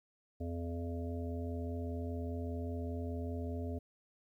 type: harmonic tone with a mistuned harmonic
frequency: 85 Hz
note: F2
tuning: 46 cents flat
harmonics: 1 / 3 / 5 / 7 / 8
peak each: -38 / -42 / -46 / -49 / -51 dBFS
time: 0.4-3.79 s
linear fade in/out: 10 ms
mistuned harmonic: 1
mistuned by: -22 cents
effects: 12-bit